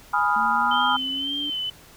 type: chord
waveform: sine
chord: F half-diminished seventh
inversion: first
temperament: equal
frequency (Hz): 830.6 / 987.8 / 1244.5 / 1396.9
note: Ab5 / Cb6 / Eb6 / F6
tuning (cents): 0 / 0 / 0 / 0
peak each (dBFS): -24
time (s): 0.13-0.97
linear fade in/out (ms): 10
type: linear sweep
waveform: sine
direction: up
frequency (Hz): 220 to 293.7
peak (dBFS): -33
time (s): 0.36-1.5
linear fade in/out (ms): 2
type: tone with vibrato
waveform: sine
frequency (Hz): 3089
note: G7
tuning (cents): -26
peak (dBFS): -25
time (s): 0.71-1.7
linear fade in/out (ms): 5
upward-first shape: sine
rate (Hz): 1.9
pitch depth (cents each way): 47
effects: pink hiss -49 dBFS RMS until 1.96 s